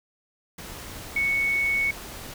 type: tone in noise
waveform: sine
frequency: 2217 Hz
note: C#7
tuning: in tune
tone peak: -21 dBFS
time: 1.16-1.91 s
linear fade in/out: 5 ms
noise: pink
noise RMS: -39 dBFS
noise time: 0.58-2.34 s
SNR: +15 dB
effects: none